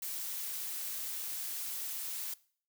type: noise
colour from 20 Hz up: blue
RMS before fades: -39 dBFS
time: 0.02-2.34 s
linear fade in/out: 5 ms
effects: noise-tail reverb RT60 0.5 s tail -21 dB re dry